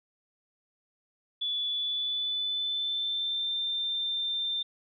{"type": "tone with pitch glide", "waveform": "sine", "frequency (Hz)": [3444, 3582], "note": ["A7", "A7"], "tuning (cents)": [-38, 30], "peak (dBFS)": -28, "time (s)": [1.41, 4.63], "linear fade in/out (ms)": 10, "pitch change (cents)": 68, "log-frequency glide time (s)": [1.69, 3.56], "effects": []}